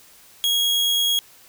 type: tone with amplitude modulation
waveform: 40% pulse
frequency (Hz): 3300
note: G#7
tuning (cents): -12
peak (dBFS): -16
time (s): 0.44-1.19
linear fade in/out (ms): 0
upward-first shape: sine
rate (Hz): 89.1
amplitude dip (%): 25
effects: white hiss -50 dBFS RMS until 1.48 s